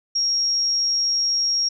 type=tone; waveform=sine; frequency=5588 Hz; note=F8; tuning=in tune; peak=-18 dBFS; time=0.15-1.69 s; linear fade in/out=10 ms; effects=none